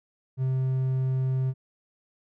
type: tone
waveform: triangle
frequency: 130.81 Hz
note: C3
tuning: in tune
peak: -21 dBFS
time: 0.37-1.54 s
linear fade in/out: 50 ms
effects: none